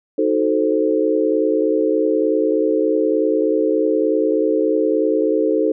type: chord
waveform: sine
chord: D# diminished seventh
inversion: none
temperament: equal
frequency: 311.1 / 370 / 440 / 523.3 Hz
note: D#4 / F#4 / A4 / C5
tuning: 0 / 0 / 0 / 0 cents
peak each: -19 / -23 / -18 / -21 dBFS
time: 0.18-5.72 s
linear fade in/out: 5 ms
effects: none